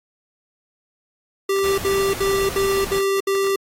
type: tone bursts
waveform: square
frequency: 392 Hz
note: G4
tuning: in tune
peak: -18 dBFS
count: 6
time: 1.49-3.56 s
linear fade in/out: 5 ms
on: 290 ms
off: 66 ms
type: noise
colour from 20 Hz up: pink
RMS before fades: -31 dBFS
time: 1.64-2.99 s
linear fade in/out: 0 ms
effects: AAC 48 kbps